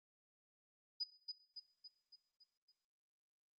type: tone with echo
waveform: sine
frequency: 4965 Hz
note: D#8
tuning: 5 cents flat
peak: -37 dBFS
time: 1-1.04 s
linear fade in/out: 10 ms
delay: 280 ms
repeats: 6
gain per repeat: -5 dB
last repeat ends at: 2.72 s
effects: noise-tail reverb RT60 0.7 s tail -18 dB re dry + Opus 48 kbps